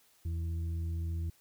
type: harmonic tone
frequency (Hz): 83.2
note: E2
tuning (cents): +17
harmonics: 1 / 2 / 4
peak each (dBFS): -32 / -46 / -51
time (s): 0.25-1.3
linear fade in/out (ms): 5
effects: white hiss -66 dBFS RMS until 1.4 s